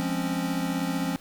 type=chord; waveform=square; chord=Db major seventh; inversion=first; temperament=equal; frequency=174.61 / 207.7 / 261.6 / 277.2 Hz; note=F3 / Ab3 / C4 / Db4; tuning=0 / 0 / 0 / 0 cents; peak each=-31 / -36 / -32 / -32 dBFS; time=0-1.16 s; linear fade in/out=0 ms; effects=pink hiss -51 dBFS RMS until 1.2 s